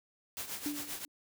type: noise with tremolo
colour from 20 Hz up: white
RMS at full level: -38 dBFS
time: 0.37-1.05 s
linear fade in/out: 0 ms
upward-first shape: triangle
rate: 7.6 Hz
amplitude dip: 75%
type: tone with exponential decay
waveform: sine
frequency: 293.3 Hz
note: D4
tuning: 2 cents flat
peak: -31 dBFS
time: 0.66-1.08 s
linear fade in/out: 1 ms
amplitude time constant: 91 ms
effects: none